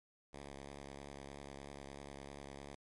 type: tone with vibrato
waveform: 5% pulse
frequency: 70 Hz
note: C#2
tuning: 18 cents sharp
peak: -37 dBFS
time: 0.33-2.75 s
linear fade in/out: 5 ms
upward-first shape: sine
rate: 3.1 Hz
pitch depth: 18 cents each way
effects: MP3 48 kbps